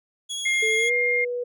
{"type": "tone with vibrato", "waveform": "25% pulse", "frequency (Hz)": 3335, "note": "G#7", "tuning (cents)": 7, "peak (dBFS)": -24, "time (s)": [0.29, 0.9], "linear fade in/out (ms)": 20, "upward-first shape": "square", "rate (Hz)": 12, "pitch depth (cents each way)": 9}
{"type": "tone", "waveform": "sine", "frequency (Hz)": 2120, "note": "C7", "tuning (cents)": 22, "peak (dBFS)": -20, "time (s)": [0.45, 1.25], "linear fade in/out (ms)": 10}
{"type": "tone with pitch glide", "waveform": "sine", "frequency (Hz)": [440, 488.2], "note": ["A4", "B4"], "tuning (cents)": [0, -20], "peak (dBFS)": -25, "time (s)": [0.62, 1.44], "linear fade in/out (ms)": 10, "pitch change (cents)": 180, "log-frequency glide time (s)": [0.76, 0.92]}
{"effects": []}